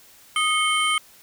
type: tone cluster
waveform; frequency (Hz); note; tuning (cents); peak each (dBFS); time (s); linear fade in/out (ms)
sine; 1245 / 2175 / 3103 / 9110; D#6 / C#7 / G7 / C#9; +1 / -33 / -18 / +46; -22 / -23 / -23 / -29; 0.36-0.98; 2
effects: tanh soft clip ceiling -10 dBFS + white hiss -51 dBFS RMS until 1.22 s